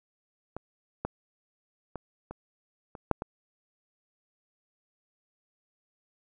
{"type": "clicks", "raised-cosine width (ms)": 1, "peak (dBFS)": [-22, -16, -22, -25, -28, -8, -19], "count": 7, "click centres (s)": [0.566, 1.05, 1.957, 2.31, 2.952, 3.113, 3.221], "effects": []}